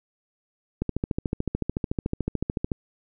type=click train; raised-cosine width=3 ms; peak=-12 dBFS; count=27; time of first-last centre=0.82-2.718 s; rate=13.7 Hz; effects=none